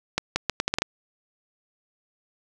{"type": "accelerating click train", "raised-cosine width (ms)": 0.2, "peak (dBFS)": -5, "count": 8, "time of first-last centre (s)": [0.18, 0.82], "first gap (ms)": 180, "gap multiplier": 0.76, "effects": []}